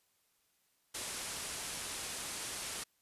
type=low-pass noise; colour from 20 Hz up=white; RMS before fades=-42 dBFS; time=0.94-2.84 s; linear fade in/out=10 ms; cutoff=11000 Hz; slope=48 dB/octave; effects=white hiss -75 dBFS RMS until 3.01 s + resampled to 32000 Hz